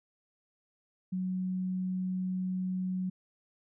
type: tone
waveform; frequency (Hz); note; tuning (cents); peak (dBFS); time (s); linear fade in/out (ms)
sine; 185; F#3; 0; -30; 1.12-3.1; 10
effects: none